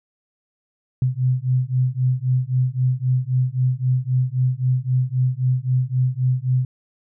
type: beating tone pair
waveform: sine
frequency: 125.9 / 129.7 Hz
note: B2 / C3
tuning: +34 / -15 cents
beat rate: 3.8 Hz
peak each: -20 dBFS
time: 1.02-6.65 s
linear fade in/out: 2 ms
effects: none